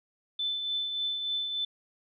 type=tone with tremolo; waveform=sine; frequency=3520 Hz; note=A7; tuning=in tune; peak=-27 dBFS; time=0.39-1.65 s; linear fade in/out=5 ms; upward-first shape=triangle; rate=3.4 Hz; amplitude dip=45%; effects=none